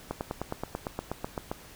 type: slowing click train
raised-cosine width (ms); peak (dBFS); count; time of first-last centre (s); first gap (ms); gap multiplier
1; -17; 13; 0.11-1.515; 99; 1.03
effects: pink hiss -50 dBFS RMS until 1.75 s